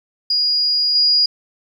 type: tone with level steps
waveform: sine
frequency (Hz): 4878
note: D#8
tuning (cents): -35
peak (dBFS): -14 / -11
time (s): 0.3-1.26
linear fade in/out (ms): 5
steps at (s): 0.95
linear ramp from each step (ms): 5
effects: 8-bit